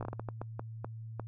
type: slowing click train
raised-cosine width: 1 ms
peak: -24 dBFS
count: 11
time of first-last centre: 0.01-1.197 s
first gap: 17 ms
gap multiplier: 1.4
effects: noise-tail reverb RT60 0.1 s tail -26 dB re dry + added 112 Hz sine -41 dBFS peak until 1.27 s